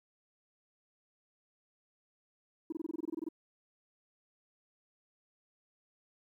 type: tone bursts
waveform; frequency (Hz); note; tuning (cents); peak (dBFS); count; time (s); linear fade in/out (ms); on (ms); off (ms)
sine; 322.3; E4; -39; -32; 13; 2.7-3.288; 5; 24; 23
effects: tanh soft clip ceiling -32 dBFS + 12-bit